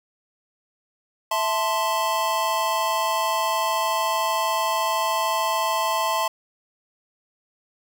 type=chord; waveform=square; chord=A minor; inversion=second; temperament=equal; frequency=659.3 / 880 / 1046.5 Hz; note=E5 / A5 / C6; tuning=0 / 0 / 0 cents; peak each=-28 / -26 / -25 dBFS; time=1.31-6.28 s; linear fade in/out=5 ms; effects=9-bit